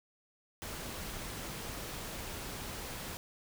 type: noise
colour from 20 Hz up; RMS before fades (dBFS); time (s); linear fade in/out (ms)
pink; -42; 0.62-3.17; 0
effects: none